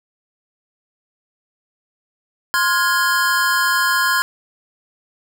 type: chord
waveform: square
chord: F minor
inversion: second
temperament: equal with one note detuned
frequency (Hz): 1046.5 / 1414.8 / 1661.2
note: C6 / F6 / Ab6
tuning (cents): 0 / +22 / 0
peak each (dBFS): -20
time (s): 2.54-4.22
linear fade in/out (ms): 0
effects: none